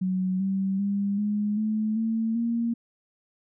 sine tone with pitch steps, 185.9 / 193.01 / 200.4 / 208.1 / 216 / 224.3 / 232.9 Hz, F#3 / G3 / G3 / G#3 / A3 / A3 / A#3, +8 / -27 / +38 / +4 / -32 / +34 / -1 cents, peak -23 dBFS, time 0.01-2.74 s, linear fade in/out 10 ms, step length 390 ms, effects none

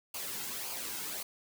white noise with flanger, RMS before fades -39 dBFS, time 0.14-1.23 s, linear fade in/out 5 ms, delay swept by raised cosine 0.53 to 1.73 ms, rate 1.8 Hz, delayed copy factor -0.55, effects none

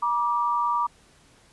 sine tone pair together, 957.1 / 1174.7 Hz, A#5 / D6, +45 / 0 cents, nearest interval major third, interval 355 cents, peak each -24 dBFS, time 0.02-0.87 s, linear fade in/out 10 ms, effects pink hiss -57 dBFS RMS until 1.52 s + resampled to 24000 Hz

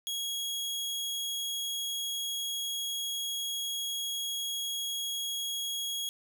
sawtooth tone, 3312 Hz, G#7, 5 cents flat, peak -29 dBFS, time 0.07-6.09 s, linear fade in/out 0 ms, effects none

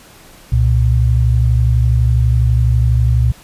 sine tone pair together, 66.39 / 118.5 Hz, C2 / A#2, +26 / +29 cents, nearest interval minor seventh, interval 1003 cents, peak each -12 dBFS, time 0.52-3.32 s, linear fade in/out 5 ms, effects pink hiss -42 dBFS RMS until 3.43 s + resampled to 32000 Hz

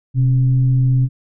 sine tone with frequency modulation, 127.9 Hz, C3, 39 cents flat, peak -11 dBFS, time 0.14-1.09 s, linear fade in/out 50 ms, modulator 147 Hz, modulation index 0.28, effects none

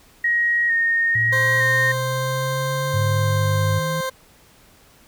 sine tone with vibrato, 1867 Hz, A#6, 2 cents sharp, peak -16 dBFS, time 0.24-1.92 s, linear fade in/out 5 ms, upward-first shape square, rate 1.1 Hz, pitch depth 21 cents each way
sine linear sweep, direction up, 112.4 to 160 Hz, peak -24 dBFS, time 1.15-4.01 s, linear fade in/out 5 ms
20% pulse tone, 523.3 Hz, C5, in tune, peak -18 dBFS, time 1.32-4.1 s, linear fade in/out 10 ms
sine tone with pitch glide, 103.83 to 101.11 Hz, G#2 to G#2, 0 to -46 cents, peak -18 dBFS, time 2.93-3.8 s, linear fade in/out 20 ms, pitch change -46 cents, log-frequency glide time 3.25-3.61 s
effects pink hiss -52 dBFS RMS until 5.07 s

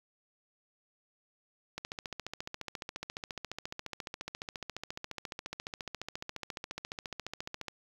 click train, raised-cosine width 0.2 ms, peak -21 dBFS, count 86, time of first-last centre 1.78-7.683 s, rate 14.4 Hz, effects 8-bit

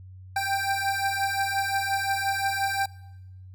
25% pulse beating tone pair, 784 / 789.7 Hz, G5 / G5, 0 / +13 cents, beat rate 5.7 Hz, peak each -24 dBFS, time 0.36-2.86 s, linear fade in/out 5 ms, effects noise-tail reverb RT60 1.0 s tail -23 dB re dry + added 93 Hz sine -42 dBFS peak until 3.54 s

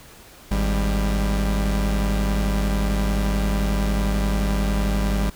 45% pulse tone pair together, 52.29 / 197.9 Hz, G#1 / G3, +13 / +17 cents, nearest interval octave + major seventh, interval 2304 cents, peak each -20 / -25 dBFS, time 0.51-5.3 s, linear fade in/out 5 ms, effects pink hiss -46 dBFS RMS until 5.35 s

